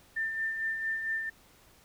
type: tone with tremolo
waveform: sine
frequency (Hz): 1791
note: A6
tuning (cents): +30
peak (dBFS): -28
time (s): 0.16-1.3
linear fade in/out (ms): 10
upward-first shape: sine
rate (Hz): 4.4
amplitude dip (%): 45
effects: pink hiss -60 dBFS RMS until 1.84 s